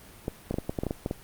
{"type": "clicks", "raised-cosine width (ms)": 2, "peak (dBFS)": -15, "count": 11, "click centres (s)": [0.281, 0.51, 0.542, 0.585, 0.695, 0.788, 0.835, 0.867, 0.909, 1.061, 1.111], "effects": ["pink hiss -50 dBFS RMS until 1.23 s", "Opus 32 kbps"]}